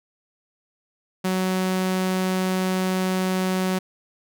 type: tone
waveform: sawtooth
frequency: 186.3 Hz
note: F#3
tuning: 12 cents sharp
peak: -17 dBFS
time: 1.24-3.79 s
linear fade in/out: 10 ms
effects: none